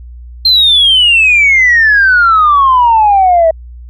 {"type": "exponential sweep", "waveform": "sine", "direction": "down", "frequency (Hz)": [4188, 637], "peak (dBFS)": -3, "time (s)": [0.45, 3.51], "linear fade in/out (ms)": 5, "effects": ["tanh soft clip ceiling 0 dBFS", "added 60 Hz sine -27 dBFS peak until 3.89 s"]}